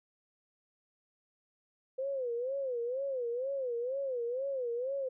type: tone with vibrato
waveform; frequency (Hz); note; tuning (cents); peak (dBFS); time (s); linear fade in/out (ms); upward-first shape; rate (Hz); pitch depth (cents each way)
sine; 510; C5; -44; -32; 1.98-5.09; 10; sine; 2.1; 150
effects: none